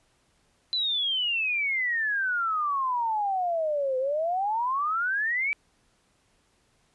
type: exponential two-way sweep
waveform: sine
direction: down then up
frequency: 4056 to 508 to 2338 Hz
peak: -24 dBFS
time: 0.73-5.53 s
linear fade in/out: 0 ms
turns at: 3.98 s
effects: pink hiss -67 dBFS RMS until 6.94 s + resampled to 24000 Hz